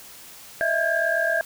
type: tone cluster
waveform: sine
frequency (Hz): 624 / 663 / 1606 / 1674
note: D#5 / E5 / G6 / G#6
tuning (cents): +5 / +10 / +41 / +13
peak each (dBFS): -29 / -24 / -23 / -29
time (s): 0.61-1.41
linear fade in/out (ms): 0
effects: white hiss -44 dBFS RMS until 1.45 s